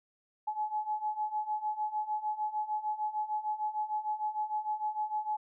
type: beating tone pair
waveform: sine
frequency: 848 / 854.6 Hz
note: G#5 / G#5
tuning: +36 / +49 cents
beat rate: 6.6 Hz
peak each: -36 / -33 dBFS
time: 0.47-5.37 s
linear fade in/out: 10 ms
effects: none